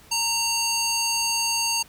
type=tone with band-pass filter; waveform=square; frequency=920 Hz; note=A#5; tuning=23 cents flat; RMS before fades=-24 dBFS; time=0.11-1.83 s; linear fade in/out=10 ms; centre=5900 Hz; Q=1.5; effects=pink hiss -51 dBFS RMS until 1.88 s